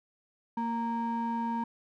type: ring-modulated tone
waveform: triangle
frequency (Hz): 349.2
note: F4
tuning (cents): 0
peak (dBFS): -24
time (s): 0.57-1.64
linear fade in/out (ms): 5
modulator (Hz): 580
effects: none